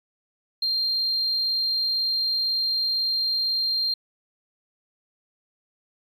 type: tone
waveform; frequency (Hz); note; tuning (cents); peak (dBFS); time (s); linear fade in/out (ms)
sine; 4186; C8; 0; -20; 0.62-3.94; 5
effects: tanh soft clip ceiling -17 dBFS + MP3 96 kbps